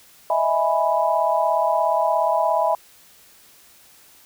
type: chord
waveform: sine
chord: E major seventh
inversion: third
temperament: equal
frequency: 622.3 / 659.3 / 830.6 / 987.8 Hz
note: D#5 / E5 / G#5 / B5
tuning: 0 / 0 / 0 / 0 cents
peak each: -24 / -21 / -23 / -22 dBFS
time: 0.3-2.75 s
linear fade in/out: 2 ms
effects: white hiss -51 dBFS RMS until 4.25 s